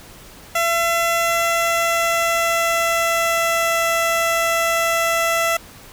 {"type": "tone with pitch glide", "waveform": "15% pulse", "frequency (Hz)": [675, 667.6], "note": ["E5", "E5"], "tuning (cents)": [41, 22], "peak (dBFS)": -10, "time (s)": [0.55, 5.57], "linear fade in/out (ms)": 5, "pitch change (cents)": -19, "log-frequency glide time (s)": [1.15, 3.83], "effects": ["pink hiss -42 dBFS RMS until 5.92 s"]}